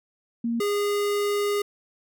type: tone pair in turn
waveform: sine / square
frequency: 233.1 / 409.6 Hz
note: A#3 / G#4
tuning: 0 / -24 cents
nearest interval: minor seventh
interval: 976 cents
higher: second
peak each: -23 dBFS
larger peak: neither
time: 0.44-0.6 / 0.6-1.62 s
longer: second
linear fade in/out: 5 ms
effects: none